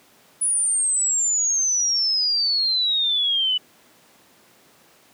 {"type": "exponential sweep", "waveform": "sine", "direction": "down", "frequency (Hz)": [9956, 2960], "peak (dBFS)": -18, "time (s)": [0.41, 3.58], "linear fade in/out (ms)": 10, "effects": ["pink hiss -54 dBFS RMS until 5.13 s", "high-pass 200 Hz 12 dB/octave"]}